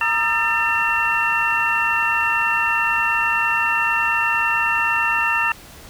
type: tone cluster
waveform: sine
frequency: 932 / 1227 / 1336 / 1789 / 2722 Hz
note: A#5 / D#6 / E6 / A6 / F7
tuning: -1 / -25 / +23 / +28 / -45 cents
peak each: -24 / -27 / -25 / -21 / -21 dBFS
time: 0.01-5.52 s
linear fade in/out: 2 ms
effects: pink hiss -42 dBFS RMS until 5.89 s